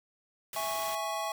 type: noise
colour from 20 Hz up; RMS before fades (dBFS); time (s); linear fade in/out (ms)
white; -41; 0.53-0.95; 2
type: chord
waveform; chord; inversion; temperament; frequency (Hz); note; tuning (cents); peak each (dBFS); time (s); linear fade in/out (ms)
square; C# minor; first; equal; 659.3 / 830.6 / 1108.7; E5 / G#5 / C#6; 0 / 0 / 0; -37; 0.56-1.32; 2
effects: none